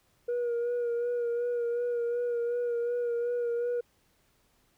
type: tone with vibrato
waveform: sine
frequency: 477.7 Hz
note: A#4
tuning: 42 cents sharp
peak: -25 dBFS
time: 0.28-3.81 s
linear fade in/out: 10 ms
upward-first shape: sine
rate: 2.7 Hz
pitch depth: 28 cents each way
effects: tanh soft clip ceiling -26 dBFS + pink hiss -69 dBFS RMS until 4.77 s